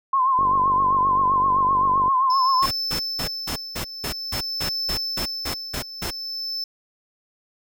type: tone with vibrato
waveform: sine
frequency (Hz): 1050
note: C6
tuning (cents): +6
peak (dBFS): -16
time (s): 0.13-2.66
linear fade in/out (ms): 5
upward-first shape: triangle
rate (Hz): 7.7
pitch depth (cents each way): 84
type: click train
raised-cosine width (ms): 2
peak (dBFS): -20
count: 83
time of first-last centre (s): 0.39-2.081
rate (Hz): 48.5
type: tone with tremolo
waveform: triangle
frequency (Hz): 5274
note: E8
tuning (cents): 0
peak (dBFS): -22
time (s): 2.3-6.64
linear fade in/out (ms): 2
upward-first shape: triangle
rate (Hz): 0.49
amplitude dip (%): 75
type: noise bursts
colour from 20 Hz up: pink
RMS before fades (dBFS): -28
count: 13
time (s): 2.62-6.109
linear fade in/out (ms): 10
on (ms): 93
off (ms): 190
effects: none